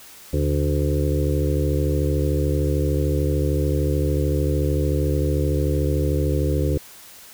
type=harmonic tone with a mistuned harmonic; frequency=73.42 Hz; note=D2; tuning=in tune; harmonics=1 / 2 / 4 / 5 / 6 / 7; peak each=-21 / -24 / -27 / -28 / -29 / -29 dBFS; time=0.33-6.78 s; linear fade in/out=5 ms; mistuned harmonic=1; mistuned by=+95 cents; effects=white hiss -44 dBFS RMS until 7.33 s